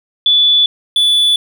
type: tone pair in turn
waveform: sine / triangle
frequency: 3460 / 3460 Hz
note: A7 / A7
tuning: -30 / -30 cents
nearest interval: unison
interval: 0 cents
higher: neither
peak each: -7 dBFS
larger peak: neither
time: 0.26-0.66 / 0.96-1.36 s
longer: neither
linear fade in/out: 2 ms
effects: none